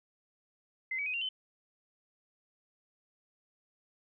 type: tone with pitch steps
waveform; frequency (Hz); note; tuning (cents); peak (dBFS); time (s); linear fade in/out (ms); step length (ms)
sine; 2061 / 2274 / 2508 / 2767 / 3053; C7 / C#7 / D#7 / F7 / G7; -27 / +44 / +13 / -17 / -46; -32; 0.91-1.29; 5; 76
effects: none